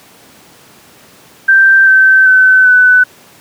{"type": "tone with pitch steps", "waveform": "sine", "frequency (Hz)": [1568, 1544.6, 1521.6, 1498.9], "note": ["G6", "G6", "F#6", "F#6"], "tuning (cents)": [0, -26, 48, 22], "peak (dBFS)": -3, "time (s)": [1.48, 3.04], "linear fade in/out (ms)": 10, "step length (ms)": 390, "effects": ["pink hiss -41 dBFS RMS until 3.4 s", "high-pass 150 Hz 12 dB/octave"]}